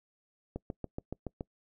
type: click train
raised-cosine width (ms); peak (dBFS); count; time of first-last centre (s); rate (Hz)
2; -23; 7; 0.56-1.409; 7.07
effects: noise-tail reverb RT60 0.1 s tail -25 dB re dry